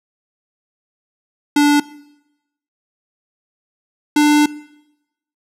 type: tone pair in turn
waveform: square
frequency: 291.6 / 297 Hz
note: D4 / D4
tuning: -12 / +20 cents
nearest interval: unison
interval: 32 cents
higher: second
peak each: -10 dBFS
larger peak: neither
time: 1.56-1.8 / 4.16-4.46 s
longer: second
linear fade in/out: 5 ms
effects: noise-tail reverb RT60 0.9 s tail -20 dB re dry + low-pass 12000 Hz 12 dB/octave